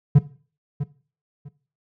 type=tone with echo; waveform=triangle; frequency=143.6 Hz; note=D3; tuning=39 cents flat; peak=-5 dBFS; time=0.15-0.19 s; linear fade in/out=10 ms; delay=650 ms; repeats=2; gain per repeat=-14 dB; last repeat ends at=1.49 s; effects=noise-tail reverb RT60 0.4 s tail -17 dB re dry + tanh soft clip ceiling -1 dBFS